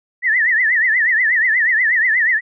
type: tone with vibrato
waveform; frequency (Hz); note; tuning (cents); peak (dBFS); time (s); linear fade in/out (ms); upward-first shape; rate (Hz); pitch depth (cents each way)
sine; 1878; A#6; +12; -12; 0.22-2.41; 50; triangle; 8.3; 180
effects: none